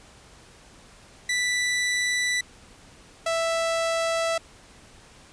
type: tone pair in turn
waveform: sawtooth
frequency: 1975.5 / 660.4 Hz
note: B6 / E5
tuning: 0 / +3 cents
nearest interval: octave + perfect fifth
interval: 1897 cents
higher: first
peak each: -19 dBFS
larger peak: neither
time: 1.29-2.41 / 3.26-4.38 s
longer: neither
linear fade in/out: 5 ms
effects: pink hiss -51 dBFS RMS until 5.32 s + resampled to 22050 Hz